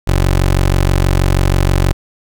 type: tone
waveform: 20% pulse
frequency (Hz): 46.25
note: F#1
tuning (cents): 0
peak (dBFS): -5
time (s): 0.07-1.93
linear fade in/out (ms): 10
effects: none